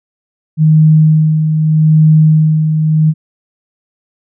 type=tone with tremolo; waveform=sine; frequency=156 Hz; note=D#3; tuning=5 cents sharp; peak=-3 dBFS; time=0.57-3.14 s; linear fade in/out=50 ms; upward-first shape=sine; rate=0.81 Hz; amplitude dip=50%; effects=none